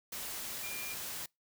sine tone in noise, 2400 Hz, D7, 37 cents sharp, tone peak -43 dBFS, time 0.63-0.94 s, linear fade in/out 5 ms, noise white, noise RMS -41 dBFS, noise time 0.12-1.26 s, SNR -5 dB, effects noise-tail reverb RT60 0.2 s tail -26 dB re dry

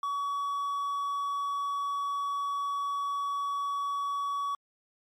triangle tone, 1131 Hz, C#6, 34 cents sharp, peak -27 dBFS, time 0.03-4.55 s, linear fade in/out 2 ms, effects MP3 96 kbps

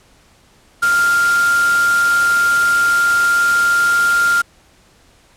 sine tone in noise, 1396.9 Hz, F6, in tune, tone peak -11 dBFS, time 0.82-4.42 s, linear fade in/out 10 ms, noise white, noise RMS -24 dBFS, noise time 0.82-4.42 s, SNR +10 dB, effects pink hiss -51 dBFS RMS until 5.36 s + low-pass 10000 Hz 12 dB/octave

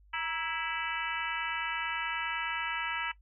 harmonic tone with a mistuned harmonic, 329.5 Hz, E4, 1 cent flat, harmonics 3 / 4 / 5 / 6 / 7 / 8 / 9, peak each -37 / -38 / -39 / -40 / -40 / -41 / -42 dBFS, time 0.13-3.12 s, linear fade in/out 10 ms, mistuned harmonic 3, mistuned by -74 cents, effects noise-tail reverb RT60 0.1 s tail -17 dB re dry + added 50 Hz sine -57 dBFS peak until 3.21 s

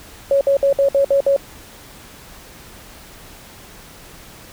sine tone bursts, 554.4 Hz, C#5, in tune, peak -11 dBFS, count 7, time 0.31-1.364 s, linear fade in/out 2 ms, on 100 ms, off 59 ms, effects pink hiss -41 dBFS RMS until 4.52 s

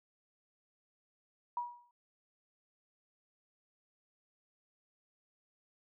sine tone with exponential decay, 963 Hz, B5, 44 cents flat, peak -31 dBFS, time 1.57-1.91 s, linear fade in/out 2 ms, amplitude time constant 73 ms, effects none

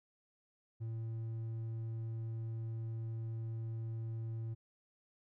sine tone with hard clipping, 113.1 Hz, A2, 48 cents sharp, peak -39 dBFS, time 0.8-4.55 s, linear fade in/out 20 ms, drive 3 dB, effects none

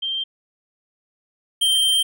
sine / square tone pair in turn, 3158 / 3147 Hz, G7 / G7, +12 / +6 cents, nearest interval unison, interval 6 cents, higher first, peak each -22 / -16 dBFS, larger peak second, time 0.02-0.24 / 1.61-2.03 s, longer second, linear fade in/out 10 ms, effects none

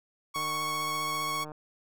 sawtooth tone with vibrato, 1107 Hz, C#6, 3 cents flat, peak -26 dBFS, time 0.34-1.45 s, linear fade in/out 20 ms, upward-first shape sine, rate 15 Hz, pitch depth 14 cents each way
click train, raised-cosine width 1 ms, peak -29 dBFS, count 177, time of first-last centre 0.36-1.518 s, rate 152 Hz
effects none

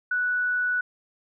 sine tone, 1478 Hz, F#6, 2 cents flat, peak -22 dBFS, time 0.11-0.81 s, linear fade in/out 5 ms, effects none

